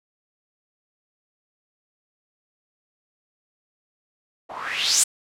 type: noise with low-pass filter sweep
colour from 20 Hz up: blue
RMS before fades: -23 dBFS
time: 4.49-5.04 s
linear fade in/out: 10 ms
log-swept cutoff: 690 to 8800 Hz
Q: 4.5
effects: none